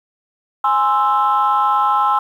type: chord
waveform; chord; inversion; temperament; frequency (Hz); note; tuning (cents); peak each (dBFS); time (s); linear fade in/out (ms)
sine; Ab augmented; none; equal; 830.6 / 1046.5 / 1318.5; Ab5 / C6 / E6; 0 / 0 / 0; -16; 0.64-2.19; 5
effects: tanh soft clip ceiling -6 dBFS + 8-bit